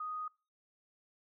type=tone; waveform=sine; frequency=1244.5 Hz; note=D#6; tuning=in tune; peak=-37 dBFS; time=0-0.28 s; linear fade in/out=5 ms; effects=noise-tail reverb RT60 0.3 s tail -24 dB re dry